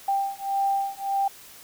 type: beating tone pair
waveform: sine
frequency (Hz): 788 / 789.7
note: G5 / G5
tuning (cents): +9 / +13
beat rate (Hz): 1.7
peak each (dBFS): -26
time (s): 0.08-1.28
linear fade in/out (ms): 5
effects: white hiss -47 dBFS RMS until 1.63 s